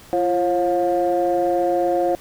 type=tone cluster; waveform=sine; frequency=344 / 540 / 712 Hz; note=F4 / C#5 / F5; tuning=-26 / -45 / +33 cents; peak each=-20 dBFS; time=0.13-2.15 s; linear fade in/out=0 ms; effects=tanh soft clip ceiling -10 dBFS + pink hiss -45 dBFS RMS until 2.2 s